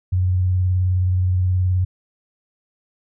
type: tone with vibrato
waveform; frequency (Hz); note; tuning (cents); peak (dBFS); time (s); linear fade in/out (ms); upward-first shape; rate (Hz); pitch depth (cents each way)
sine; 91.6; F#2; -17; -15; 0.12-1.85; 10; triangle; 19; 37
effects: none